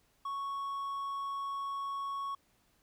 triangle tone, 1108.7 Hz, C#6, in tune, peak -33 dBFS, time 0.25-2.35 s, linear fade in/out 5 ms, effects pink hiss -71 dBFS RMS until 2.82 s

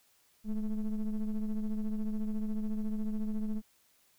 triangle ring-modulated tone, 110 Hz, A2, in tune, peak -25 dBFS, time 0.44-3.62 s, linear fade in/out 50 ms, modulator 103 Hz, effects white hiss -68 dBFS RMS until 4.18 s

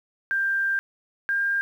sine tone pair in turn, 1585 / 1602.5 Hz, G6 / G6, +19 / +38 cents, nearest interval unison, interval 19 cents, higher second, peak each -21 dBFS, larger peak neither, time 0.31-0.79 / 1.29-1.61 s, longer first, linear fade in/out 0 ms, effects 9-bit

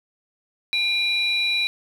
sine tone pair together, 2400 / 3929 Hz, D7 / B7, +37 / -10 cents, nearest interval major sixth, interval 853 cents, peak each -21 dBFS, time 0.73-1.67 s, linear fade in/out 0 ms, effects tanh soft clip ceiling -14 dBFS + 8-bit

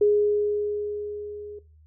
sine tone with level ramp, 415.3 Hz, G#4, in tune, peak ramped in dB -15 to -36 dBFS, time 0.01-1.59 s, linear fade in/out 5 ms, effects noise-tail reverb RT60 0.3 s tail -18 dB re dry + added 77 Hz sine -51 dBFS peak until 1.86 s

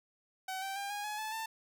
sawtooth tone with pitch steps, 757 / 777.8 / 799.2 / 821.2 / 843.8 / 867.1 / 890.9 Hz, F#5 / G5 / G5 / G#5 / G#5 / A5 / A5, +39 / -14 / +33 / -20 / +27 / -26 / +21 cents, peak -33 dBFS, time 0.48-1.46 s, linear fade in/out 5 ms, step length 140 ms, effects none

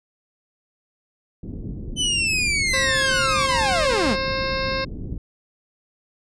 pink low-pass noise, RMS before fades -31 dBFS, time 1.43-5.18 s, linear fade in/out 2 ms, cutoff 330 Hz, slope 24 dB/octave
sawtooth linear sweep, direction down, 3055 to 152.7 Hz, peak -16 dBFS, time 1.96-4.17 s, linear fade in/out 50 ms
harmonic tone, 532 Hz, C5, 29 cents sharp, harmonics 1 / 2 / 3 / 4 / 5 / 7 / 8 / 9 / 10, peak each -26 / -29 / -31 / -32 / -33 / -34 / -35 / -36 / -36 dBFS, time 2.73-4.85 s, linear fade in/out 10 ms
effects resampled to 22050 Hz

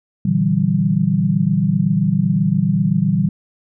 sine chord, E half-diminished seventh, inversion second, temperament equal with one note detuned, 116.54 / 146.83 / 164.81 / 192.52 Hz, Bb2 / D3 / E3 / G3, 0 / 0 / 0 / -31 cents, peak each -23 / -20 / -18 / -17 dBFS, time 0.25-3.29 s, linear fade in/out 5 ms, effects none

